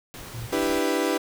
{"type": "noise", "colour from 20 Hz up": "pink", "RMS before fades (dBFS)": -40, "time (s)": [0.14, 0.79], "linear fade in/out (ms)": 0}
{"type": "tone", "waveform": "triangle", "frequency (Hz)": 116.5, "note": "A#2", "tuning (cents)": -1, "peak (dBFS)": -30, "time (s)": [0.34, 0.47], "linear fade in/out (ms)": 5}
{"type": "chord", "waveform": "35% pulse", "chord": "E minor seventh", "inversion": "third", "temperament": "equal", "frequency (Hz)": [293.7, 329.6, 392, 493.9], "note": ["D4", "E4", "G4", "B4"], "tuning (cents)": [0, 0, 0, 0], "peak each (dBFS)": -26, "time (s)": [0.52, 1.18], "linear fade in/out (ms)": 10}
{"effects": []}